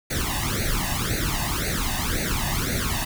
pink noise with flanger, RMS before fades -25 dBFS, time 0.1-3.05 s, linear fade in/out 10 ms, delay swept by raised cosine 0.47 to 1.11 ms, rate 1.9 Hz, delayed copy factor +0.9, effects none

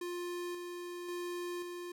square tone with tremolo, 351.8 Hz, F4, 13 cents sharp, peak -38 dBFS, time 0.01-1.92 s, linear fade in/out 5 ms, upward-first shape square, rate 0.93 Hz, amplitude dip 35%, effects none

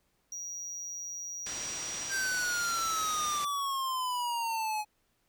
triangle tone, 5760 Hz, F#8, 47 cents flat, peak -36 dBFS, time 0.32-3.38 s, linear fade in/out 2 ms
white low-pass noise, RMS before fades -41 dBFS, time 1.46-3.45 s, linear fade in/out 5 ms, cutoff 8400 Hz, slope 48 dB/octave
square exponential sweep, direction down, 1589 to 840 Hz, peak -31 dBFS, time 2.09-4.85 s, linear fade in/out 50 ms
effects pink hiss -74 dBFS RMS until 5.28 s

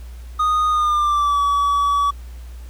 triangle tone with pitch glide, 1237 to 1140.9 Hz, D#6 to C#6, -10 to +50 cents, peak -13 dBFS, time 0.39-2.11 s, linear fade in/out 10 ms, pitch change -140 cents, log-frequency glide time 0.69-1.41 s, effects added 60 Hz sine -32 dBFS peak until 2.69 s + pink hiss -50 dBFS RMS until 2.69 s

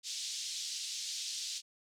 pink band-pass noise, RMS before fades -40 dBFS, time 0.03-1.62 s, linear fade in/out 50 ms, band 3600 to 7200 Hz, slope 24 dB/octave, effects none

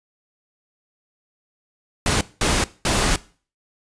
pink noise bursts at uneven times, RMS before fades -19 dBFS, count 3, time 2.06-2.21 / 2.41-2.64 / 2.85-3.16 s, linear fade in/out 2 ms, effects noise-tail reverb RT60 0.4 s tail -19 dB re dry + resampled to 22050 Hz

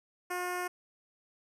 10% pulse tone with notch filter, 358.7 Hz, F4, 46 cents sharp, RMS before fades -35 dBFS, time 0.3-0.68 s, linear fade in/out 10 ms, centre 4100 Hz, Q 1, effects resampled to 32000 Hz

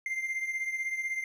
triangle beating tone pair, 2093 / 2109 Hz, C7 / C7, 0 / +13 cents, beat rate 16 Hz, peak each -30 / -36 dBFS, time 0.06-1.24 s, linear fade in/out 2 ms, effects none

